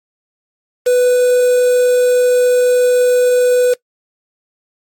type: tone with quantisation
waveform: triangle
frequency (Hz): 495.7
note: B4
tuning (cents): +6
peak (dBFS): -6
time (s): 0.86-3.74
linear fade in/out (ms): 10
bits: 4
effects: noise-tail reverb RT60 0.1 s tail -21 dB re dry + MP3 64 kbps